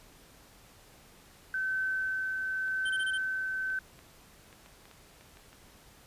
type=tone with tremolo; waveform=sine; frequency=1533 Hz; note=G6; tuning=39 cents flat; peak=-28 dBFS; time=1.54-3.79 s; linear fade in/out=2 ms; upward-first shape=triangle; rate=0.89 Hz; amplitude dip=30%
type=clicks; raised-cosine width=0.3 ms; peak=-37 dBFS; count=12; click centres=2.681 / 2.855 / 3.005 / 3.702 / 3.991 / 4.528 / 4.661 / 4.855 / 4.913 / 5.21 / 5.371 / 5.53 s
type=tone bursts; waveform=square; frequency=3119 Hz; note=G7; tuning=9 cents flat; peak=-36 dBFS; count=5; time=2.85-3.179 s; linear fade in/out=10 ms; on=49 ms; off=21 ms
effects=pink hiss -57 dBFS RMS until 6.06 s + resampled to 32000 Hz